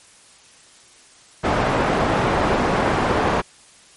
white low-pass noise, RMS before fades -19 dBFS, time 1.43-3.42 s, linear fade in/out 20 ms, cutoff 990 Hz, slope 12 dB/octave, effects white hiss -49 dBFS RMS until 3.96 s + MP3 48 kbps

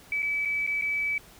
sine tone with dropouts, 2296 Hz, D7, 40 cents flat, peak -25 dBFS, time 0.12-1.18 s, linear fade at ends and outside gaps 2 ms, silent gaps 0.222-0.227 / 0.451-0.455 / 0.666-0.674 / 0.813-0.821 s, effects pink hiss -52 dBFS RMS until 1.39 s

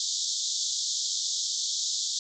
white band-pass noise, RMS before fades -30 dBFS, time 0-2.19 s, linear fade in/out 2 ms, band 3400 to 7300 Hz, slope 96 dB/octave, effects none

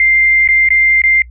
sine tone with dropouts, 2096 Hz, C7, 2 cents sharp, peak -7 dBFS, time 0-1.22 s, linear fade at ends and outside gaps 2 ms, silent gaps 0.476-0.487 / 0.688-0.704 / 1.018-1.037 s, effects noise-tail reverb RT60 0.1 s tail -24 dB re dry + added 60 Hz sine -32 dBFS peak until 1.3 s

